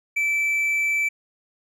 triangle tone, 2321 Hz, D7, 21 cents flat, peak -18 dBFS, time 0.16-1.09 s, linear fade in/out 10 ms, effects none

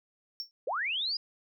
triangle tone with exponential decay, 5460 Hz, F8, 40 cents flat, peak -29 dBFS, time 0.4-0.51 s, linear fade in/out 0 ms, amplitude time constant 23 ms
sine linear sweep, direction up, 425.2 to 5010 Hz, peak -29 dBFS, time 0.67-1.17 s, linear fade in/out 5 ms
effects none

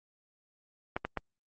clicks, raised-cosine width 0.5 ms, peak -17 dBFS, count 3, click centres 0.965 / 1.05 / 1.173 s, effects Opus 24 kbps

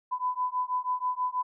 sine beating tone pair, 999 / 1005.2 Hz, B5 / B5, +20 / +30 cents, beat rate 6.2 Hz, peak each -30 dBFS, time 0.11-1.43 s, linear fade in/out 20 ms, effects none

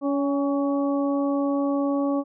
harmonic tone with a mistuned harmonic, 281.4 Hz, C#4, 26 cents sharp, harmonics 1 / 2 / 3 / 4, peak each -22 / -27 / -35 / -34 dBFS, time 0.01-2.24 s, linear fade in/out 50 ms, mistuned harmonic 3, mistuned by -36 cents, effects none

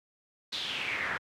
brown noise with band-pass filter sweep, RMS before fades -34 dBFS, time 0.52-1.18 s, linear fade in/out 10 ms, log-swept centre 4000 to 1600 Hz, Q 4.5, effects high-pass 80 Hz 12 dB/octave

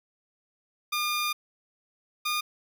15% pulse tone pair in turn, 1209 / 1216.7 Hz, D6 / D#6, +50 / -39 cents, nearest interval unison, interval 11 cents, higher second, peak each -20 dBFS, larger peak neither, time 0.92-1.33 / 2.25-2.41 s, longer first, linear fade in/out 10 ms, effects none

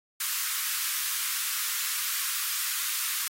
white high-pass noise, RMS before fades -30 dBFS, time 0.2-3.28 s, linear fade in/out 5 ms, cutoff 1100 Hz, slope 48 dB/octave, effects AAC 48 kbps

